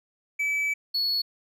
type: tone pair in turn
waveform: triangle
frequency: 2300 / 4387 Hz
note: D7 / C#8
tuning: -37 / -19 cents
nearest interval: major seventh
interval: 1118 cents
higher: second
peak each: -22 dBFS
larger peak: neither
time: 0.39-0.74 / 0.94-1.22 s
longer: first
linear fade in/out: 10 ms
effects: none